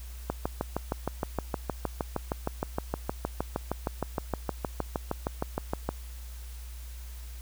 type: click train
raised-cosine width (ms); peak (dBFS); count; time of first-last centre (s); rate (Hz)
1; -14; 37; 0.3-5.89; 6.44
effects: added 60 Hz sine -39 dBFS peak until 7.41 s + white hiss -52 dBFS RMS until 7.41 s